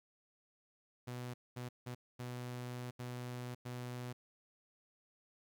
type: tone bursts at uneven times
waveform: sawtooth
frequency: 123.47 Hz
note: B2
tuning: in tune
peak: -38 dBFS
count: 6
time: 1.07-1.34 / 1.56-1.69 / 1.86-1.95 / 2.19-2.91 / 2.99-3.55 / 3.65-4.13 s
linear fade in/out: 10 ms
effects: 13-bit